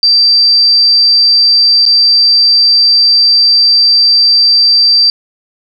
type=tone with dropouts; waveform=sine; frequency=4685 Hz; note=D8; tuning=5 cents flat; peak=-4 dBFS; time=0.03-5.1 s; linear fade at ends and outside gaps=1 ms; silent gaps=1.854-1.862 s; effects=7-bit